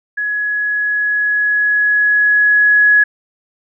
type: tone with level ramp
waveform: sine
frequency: 1682 Hz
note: G#6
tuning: 22 cents sharp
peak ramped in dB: -16 to -6 dBFS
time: 0.17-3.04 s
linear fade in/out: 10 ms
effects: none